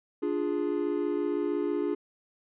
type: chord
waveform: triangle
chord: D diminished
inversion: none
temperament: equal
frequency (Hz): 293.7 / 349.2 / 415.3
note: D4 / F4 / Ab4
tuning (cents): 0 / 0 / 0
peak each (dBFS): -29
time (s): 0.22-1.95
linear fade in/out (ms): 10
effects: resampled to 8000 Hz